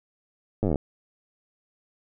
slowing click train, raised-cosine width 2 ms, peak -12 dBFS, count 12, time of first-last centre 0.63-0.758 s, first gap 9 ms, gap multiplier 1.05, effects none

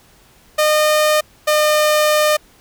sawtooth tone pair in turn, 610 / 606.5 Hz, D#5 / D#5, -34 / -44 cents, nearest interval unison, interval 10 cents, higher first, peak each -8 dBFS, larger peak neither, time 0.58-1.21 / 1.47-2.37 s, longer second, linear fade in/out 10 ms, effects pink hiss -50 dBFS RMS until 2.6 s

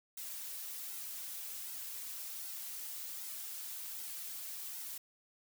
blue noise with flanger, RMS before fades -44 dBFS, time 0.17-4.98 s, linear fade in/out 5 ms, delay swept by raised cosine 1.7 to 5.1 ms, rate 1.3 Hz, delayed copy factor -0.65, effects none

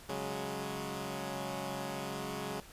10% pulse chord, C# suspended fourth, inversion none, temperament equal, 138.59 / 185 / 207.7 Hz, C#3 / F#3 / G#3, 0 / 0 / 0 cents, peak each -33 dBFS, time 0.09-2.6 s, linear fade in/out 2 ms, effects pink hiss -54 dBFS RMS until 2.72 s + resampled to 32000 Hz

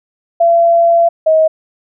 sine tone pair in turn, 678 / 633.7 Hz, E5 / D#5, +49 / +32 cents, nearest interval minor second, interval 117 cents, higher first, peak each -6 dBFS, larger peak neither, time 0.4-1.09 / 1.26-1.48 s, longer first, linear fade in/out 10 ms, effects none

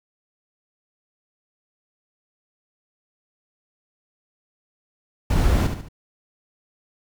brown noise with echo, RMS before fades -18 dBFS, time 5.3-5.67 s, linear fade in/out 5 ms, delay 72 ms, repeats 3, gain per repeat -7 dB, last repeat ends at 5.886 s, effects none

